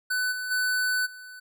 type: tone with level steps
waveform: square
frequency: 1500 Hz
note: F#6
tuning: 23 cents sharp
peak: -25 / -31 / -24 / -42 dBFS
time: 0.1-1.4 s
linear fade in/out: 10 ms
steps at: 0.31 / 0.5 / 1.05 s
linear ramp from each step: 20 ms
effects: none